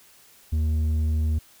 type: tone with low-pass filter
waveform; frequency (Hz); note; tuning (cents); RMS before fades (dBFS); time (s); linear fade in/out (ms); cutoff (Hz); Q
square; 77.78; D#2; 0; -23; 0.52-1.39; 10; 160; 1
effects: white hiss -54 dBFS RMS until 1.6 s